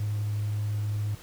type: tone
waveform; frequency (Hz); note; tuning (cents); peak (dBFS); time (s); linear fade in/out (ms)
triangle; 104.7; G#2; +15; -23; 0-1.15; 5
effects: tanh soft clip ceiling -23 dBFS + pink hiss -49 dBFS RMS until 1.22 s